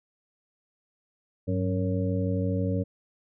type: harmonic tone with a mistuned harmonic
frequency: 92.5 Hz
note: F#2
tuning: in tune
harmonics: 1 / 2 / 3 / 5 / 6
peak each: -27 / -30 / -32 / -34 / -35 dBFS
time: 1.47-2.84 s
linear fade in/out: 20 ms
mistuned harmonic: 1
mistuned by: +110 cents
effects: none